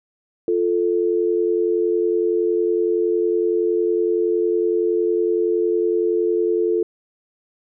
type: tone pair together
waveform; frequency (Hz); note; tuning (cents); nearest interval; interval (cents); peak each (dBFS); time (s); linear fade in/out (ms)
sine; 349.2 / 440; F4 / A4; 0 / 0; major third; 400; -19; 0.48-6.83; 2
effects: none